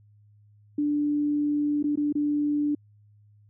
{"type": "tone with dropouts", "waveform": "sine", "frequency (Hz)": 293.7, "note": "D4", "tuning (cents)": 0, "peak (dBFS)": -22, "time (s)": [0.78, 2.75], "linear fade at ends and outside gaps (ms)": 5, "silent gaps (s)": [[1.828, 1.84], [1.957, 1.973], [2.126, 2.152]], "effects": ["added 104 Hz sine -54 dBFS peak until 3.49 s"]}